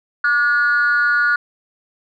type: tone with amplitude modulation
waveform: sine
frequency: 1442 Hz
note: F#6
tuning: 45 cents flat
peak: -8 dBFS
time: 0.24-1.36 s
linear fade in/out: 5 ms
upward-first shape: sine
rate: 273 Hz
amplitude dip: 80%
effects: tanh soft clip ceiling -8 dBFS